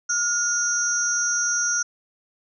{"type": "tone cluster", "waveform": "sine", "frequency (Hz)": [1417, 5720, 6230], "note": ["F6", "F8", "G8"], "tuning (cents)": [25, 41, -12], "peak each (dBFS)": [-25, -24, -25], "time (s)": [0.09, 1.83], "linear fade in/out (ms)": 10, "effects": []}